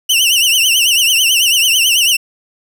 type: tone with vibrato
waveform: sawtooth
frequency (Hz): 2877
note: F#7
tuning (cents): -49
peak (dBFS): -6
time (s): 0.09-2.17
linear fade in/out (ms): 10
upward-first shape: triangle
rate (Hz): 9.1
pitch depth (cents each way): 160
effects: none